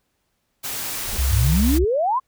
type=noise; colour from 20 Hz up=white; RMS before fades=-28 dBFS; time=0.63-1.79 s; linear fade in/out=20 ms
type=noise with exponential growth; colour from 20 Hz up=brown; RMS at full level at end=-26 dBFS; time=0.84-1.17 s; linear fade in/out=1 ms; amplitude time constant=71 ms
type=tone; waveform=sine; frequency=66.7 Hz; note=C2; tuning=34 cents sharp; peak=-17 dBFS; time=1.18-1.85 s; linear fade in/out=10 ms
type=exponential sweep; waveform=sine; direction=up; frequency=86.4 to 1097 Hz; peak=-17 dBFS; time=1.3-2.2 s; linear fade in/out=20 ms
effects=pink hiss -71 dBFS RMS until 2.27 s